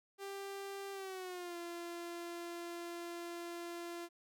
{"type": "tone with pitch glide", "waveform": "sawtooth", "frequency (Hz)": [394.6, 343.5], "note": ["G4", "F4"], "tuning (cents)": [11, -29], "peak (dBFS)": -39, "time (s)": [0.18, 4.09], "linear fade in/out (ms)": 50, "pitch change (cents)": -240, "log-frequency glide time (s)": [0.92, 1.57], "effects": []}